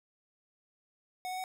square tone with pitch steps, 736 / 742 / 748 Hz, F#5 / F#5 / F#5, -9 / +5 / +19 cents, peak -36 dBFS, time 1.25-1.439 s, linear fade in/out 0 ms, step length 63 ms, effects 12-bit

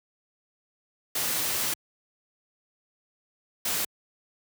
white noise bursts at uneven times, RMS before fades -28 dBFS, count 2, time 1.15-1.74 / 3.65-3.85 s, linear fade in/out 5 ms, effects high-pass 80 Hz 12 dB/octave

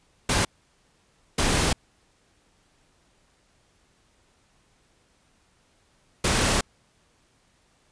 pink noise bursts at uneven times, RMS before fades -22 dBFS, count 3, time 0.29-0.45 / 1.38-1.73 / 6.24-6.61 s, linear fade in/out 5 ms, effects pink hiss -64 dBFS RMS until 7.91 s + resampled to 22050 Hz

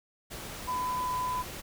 sine tone in noise, 1003 Hz, B5, 26 cents sharp, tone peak -29 dBFS, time 0.67-1.43 s, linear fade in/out 20 ms, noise pink, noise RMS -41 dBFS, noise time 0.3-1.62 s, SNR +9 dB, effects none

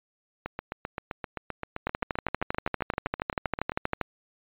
two click trains, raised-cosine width 0.5 ms, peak -17 / -11 dBFS, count 26 / 28, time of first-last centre 0.46-3.719 / 1.87-4.013 s, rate 7.67 / 12.6 Hz, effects resampled to 8000 Hz

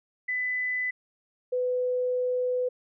sine tone pair in turn, 2001 / 500.2 Hz, B6 / B4, +22 / +22 cents, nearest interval 2 octaves, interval 2400 cents, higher first, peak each -26 / -24 dBFS, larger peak second, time 0.28-0.91 / 1.52-2.69 s, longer second, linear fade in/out 10 ms, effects none

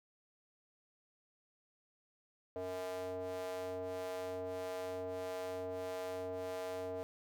square ring-modulated tone, 92.3 Hz, F#2, 4 cents flat, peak -37 dBFS, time 2.56-7.03 s, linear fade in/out 0 ms, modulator 553 Hz, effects none

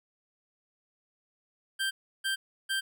25% pulse tone bursts, 1575 Hz, G6, 8 cents sharp, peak -24 dBFS, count 3, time 1.79-2.81 s, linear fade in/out 20 ms, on 120 ms, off 330 ms, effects none

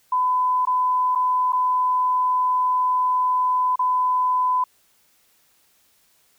sine tone with dropouts, 1006 Hz, B5, 32 cents sharp, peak -17 dBFS, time 0.12-4.64 s, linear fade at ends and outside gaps 5 ms, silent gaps 0.653-0.671 / 1.151-1.156 / 1.523-1.53 / 3.758-3.792 s, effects white hiss -61 dBFS RMS until 6.38 s

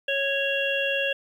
harmonic tone, 552 Hz, C#5, 7 cents flat, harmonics 1 / 3 / 5 / 6, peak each -27 / -29 / -27 / -32 dBFS, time 0.08-1.13 s, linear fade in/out 5 ms, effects 9-bit

